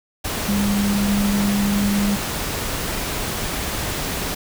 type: tone in noise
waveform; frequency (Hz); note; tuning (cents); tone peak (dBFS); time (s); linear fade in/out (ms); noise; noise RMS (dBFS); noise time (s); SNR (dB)
sine; 202.4; G#3; -44; -17; 0.48-2.16; 10; pink; -25; 0.24-4.35; +5
effects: none